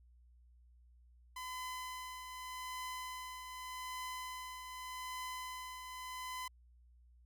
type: tone with tremolo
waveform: sawtooth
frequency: 1015 Hz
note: B5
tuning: 47 cents sharp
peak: -37 dBFS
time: 1.36-6.48 s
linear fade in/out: 5 ms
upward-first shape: triangle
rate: 0.84 Hz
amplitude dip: 50%
effects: added 60 Hz sine -61 dBFS peak until 7.25 s